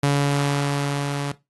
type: tone with level ramp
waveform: sawtooth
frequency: 142.1 Hz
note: C#3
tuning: 43 cents sharp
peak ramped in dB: -12 to -20 dBFS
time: 0.03-1.32 s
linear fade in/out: 5 ms
effects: noise-tail reverb RT60 0.2 s tail -17 dB re dry + AAC 32 kbps

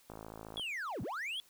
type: click train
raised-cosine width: 1 ms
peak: -32 dBFS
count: 28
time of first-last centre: 0.1-0.596 s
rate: 54.4 Hz
type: linear two-way sweep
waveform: triangle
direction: down then up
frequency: 3428 to 79.3 to 3428 Hz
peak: -35 dBFS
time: 0.57-1.4 s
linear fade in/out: 0 ms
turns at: 1.02 s
effects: white hiss -65 dBFS RMS until 1.49 s

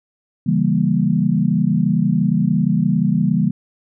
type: chord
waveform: sine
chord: C# diminished seventh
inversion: none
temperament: equal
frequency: 138.59 / 164.81 / 196 / 233.1 Hz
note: C#3 / E3 / G3 / Bb3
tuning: 0 / 0 / 0 / 0 cents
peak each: -22 / -18 / -18 / -20 dBFS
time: 0.46-3.51 s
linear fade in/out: 10 ms
effects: none

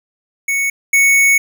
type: tone pair in turn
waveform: square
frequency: 2218 / 2218 Hz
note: C#7 / C#7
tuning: 0 / 0 cents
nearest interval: unison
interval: 0 cents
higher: neither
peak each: -15 / -9 dBFS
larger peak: second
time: 0.48-0.7 / 0.93-1.38 s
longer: second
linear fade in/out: 5 ms
effects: none

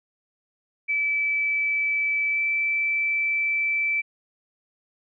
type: tone with pitch glide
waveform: sine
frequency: 2308 to 2323 Hz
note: D7 to D7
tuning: -31 to -20 cents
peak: -21 dBFS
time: 0.88-4.02 s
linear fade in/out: 20 ms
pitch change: +11 cents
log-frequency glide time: 2.31-2.39 s
effects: none

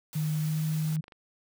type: noise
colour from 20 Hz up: white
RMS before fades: -44 dBFS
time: 0.13-0.96 s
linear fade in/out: 0 ms
type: tone with pitch glide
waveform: sine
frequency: 154.1 to 156.07 Hz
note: D#3 to D#3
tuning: -16 to +6 cents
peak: -26 dBFS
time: 0.15-1.01 s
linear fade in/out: 10 ms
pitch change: +22 cents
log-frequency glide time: 0.37-0.6 s
type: clicks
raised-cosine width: 0.3 ms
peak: -33 dBFS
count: 5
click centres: 0.926 / 0.967 / 1.041 / 1.081 / 1.122 s
effects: none

